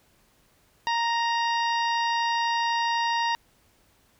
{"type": "harmonic tone with a mistuned harmonic", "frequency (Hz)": 932, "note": "A#5", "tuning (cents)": -1, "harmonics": [1, 2, 3, 4, 5, 6], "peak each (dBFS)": [-24, -30, -34, -36, -38, -40], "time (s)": [0.87, 3.35], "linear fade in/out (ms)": 0, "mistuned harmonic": 5, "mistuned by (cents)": 45, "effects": ["pink hiss -63 dBFS RMS until 4.19 s"]}